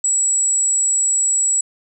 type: tone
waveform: sine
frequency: 7780 Hz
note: B8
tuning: 27 cents flat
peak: -14 dBFS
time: 0.04-1.61 s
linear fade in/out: 5 ms
effects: none